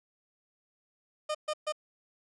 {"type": "tone bursts", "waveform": "30% pulse", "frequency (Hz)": 610, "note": "D#5", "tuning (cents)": -34, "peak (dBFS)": -27, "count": 3, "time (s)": [1.29, 1.724], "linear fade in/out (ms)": 10, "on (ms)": 58, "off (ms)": 130, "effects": ["resampled to 22050 Hz"]}